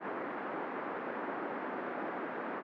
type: band-pass noise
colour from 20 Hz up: pink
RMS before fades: -39 dBFS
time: 0-2.63 s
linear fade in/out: 50 ms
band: 250 to 1700 Hz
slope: 24 dB/octave
effects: none